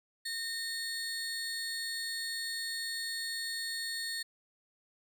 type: tone pair together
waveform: 35% pulse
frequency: 1834 / 4362 Hz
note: A#6 / C#8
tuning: -29 / -29 cents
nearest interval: octave + minor third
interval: 1500 cents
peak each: -37 / -36 dBFS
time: 0.25-4.23 s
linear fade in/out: 10 ms
effects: none